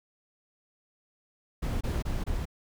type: noise bursts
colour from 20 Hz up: brown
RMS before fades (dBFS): -30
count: 4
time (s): 1.62-2.455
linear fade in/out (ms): 10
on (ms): 190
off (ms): 25
effects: none